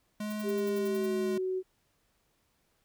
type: tone with vibrato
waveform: square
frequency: 209.9 Hz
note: G#3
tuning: 19 cents sharp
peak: -34 dBFS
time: 0.2-1.38 s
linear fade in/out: 5 ms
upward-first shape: sine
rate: 1.4 Hz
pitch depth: 16 cents each way
type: noise bursts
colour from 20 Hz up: violet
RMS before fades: -46 dBFS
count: 9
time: 0.3-1.063 s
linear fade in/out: 5 ms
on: 27 ms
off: 65 ms
type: tone with pitch glide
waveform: sine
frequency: 400 to 373.2 Hz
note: G4 to F#4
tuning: +35 to +15 cents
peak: -29 dBFS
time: 0.43-1.63 s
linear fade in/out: 50 ms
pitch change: -120 cents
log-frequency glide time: 0.74-1.14 s
effects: pink hiss -73 dBFS RMS until 2.84 s